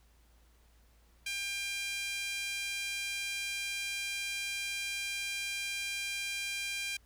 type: tone with high-pass filter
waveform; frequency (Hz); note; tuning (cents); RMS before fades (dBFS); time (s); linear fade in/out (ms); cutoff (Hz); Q
5% pulse; 798; G5; +31; -37; 1.26-6.97; 5; 2200; 4.2
effects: added 57 Hz sine -62 dBFS peak until 7.05 s + pink hiss -69 dBFS RMS until 7.05 s